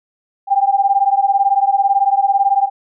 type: beating tone pair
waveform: sine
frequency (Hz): 784 / 802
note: G5 / G5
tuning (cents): 0 / +39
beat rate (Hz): 18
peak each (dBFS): -14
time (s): 0.47-2.7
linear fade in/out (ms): 50
effects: none